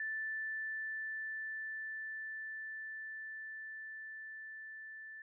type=tone with level ramp; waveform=sine; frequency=1760 Hz; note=A6; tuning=in tune; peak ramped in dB=-36 to -47 dBFS; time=0-5.22 s; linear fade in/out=2 ms; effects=none